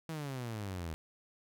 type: exponential sweep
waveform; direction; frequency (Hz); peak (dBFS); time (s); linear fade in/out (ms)
sawtooth; down; 164.81 to 77.78; -34; 0.09-0.94; 0
effects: none